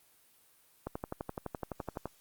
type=click train; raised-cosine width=1 ms; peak=-22 dBFS; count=15; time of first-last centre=0.87-2.056 s; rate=11.8 Hz; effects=white hiss -65 dBFS RMS until 2.2 s + Opus 32 kbps